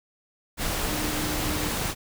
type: tone in noise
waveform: sine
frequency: 302.3 Hz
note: D#4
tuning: 50 cents flat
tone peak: -33 dBFS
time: 0.87-1.73 s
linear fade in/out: 50 ms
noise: pink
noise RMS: -28 dBFS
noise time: 0.57-1.95 s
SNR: -8 dB
effects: none